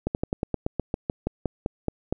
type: slowing click train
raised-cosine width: 2 ms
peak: -11 dBFS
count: 15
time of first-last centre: 0.07-2.126 s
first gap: 79 ms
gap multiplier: 1.09
effects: none